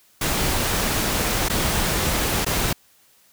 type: noise with dropouts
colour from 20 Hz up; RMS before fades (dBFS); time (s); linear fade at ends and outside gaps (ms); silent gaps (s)
pink; -22; 0.21-2.73; 5; 1.486-1.497 / 2.448-2.463
effects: white hiss -57 dBFS RMS until 3.32 s